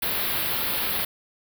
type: band-stop noise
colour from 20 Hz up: white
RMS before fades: -26 dBFS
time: 0.02-1.05 s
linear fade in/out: 5 ms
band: 4500 to 11000 Hz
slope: 48 dB/octave
effects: none